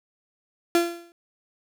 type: tone with exponential decay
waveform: 35% pulse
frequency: 342.2 Hz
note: F4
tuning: 35 cents flat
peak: -13 dBFS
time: 0.75-1.12 s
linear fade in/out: 1 ms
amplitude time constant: 80 ms
effects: none